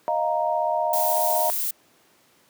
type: chord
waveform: sine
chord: Eb suspended second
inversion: none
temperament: equal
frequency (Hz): 622.3 / 698.5 / 932.3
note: Eb5 / F5 / Bb5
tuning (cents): 0 / 0 / 0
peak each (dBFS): -25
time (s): 0.08-1.5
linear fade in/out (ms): 0
type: noise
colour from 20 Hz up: violet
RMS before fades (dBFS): -26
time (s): 0.93-1.71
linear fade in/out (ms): 5
effects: pink hiss -59 dBFS RMS until 2.49 s + high-pass 200 Hz 12 dB/octave